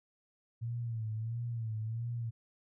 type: tone with vibrato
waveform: sine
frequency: 113.9 Hz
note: A#2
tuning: 40 cents flat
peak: -34 dBFS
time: 0.61-2.31 s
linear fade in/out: 20 ms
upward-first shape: sine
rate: 1.5 Hz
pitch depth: 79 cents each way
effects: none